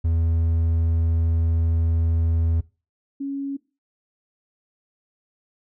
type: tone pair in turn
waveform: triangle / sine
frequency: 82.41 / 277.2 Hz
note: E2 / C#4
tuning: 0 / 0 cents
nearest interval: octave + major sixth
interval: 2100 cents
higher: second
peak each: -16 / -25 dBFS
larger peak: first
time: 0.04-2.61 / 3.2-3.57 s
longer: first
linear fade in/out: 10 ms
effects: noise-tail reverb RT60 0.3 s tail -20 dB re dry